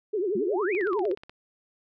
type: tone with vibrato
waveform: sine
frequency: 389.1 Hz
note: G4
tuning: 13 cents flat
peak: -24 dBFS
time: 0.13-1.15 s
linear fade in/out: 10 ms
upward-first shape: triangle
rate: 11 Hz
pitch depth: 240 cents each way
type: exponential two-way sweep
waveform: sine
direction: up then down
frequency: 185 to 2583 to 477.7 Hz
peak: -30 dBFS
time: 0.35-1.13 s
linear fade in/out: 5 ms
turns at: 0.74 s
type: click train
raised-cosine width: 0.3 ms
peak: -28 dBFS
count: 10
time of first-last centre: 0.75-1.295 s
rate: 16.5 Hz
effects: none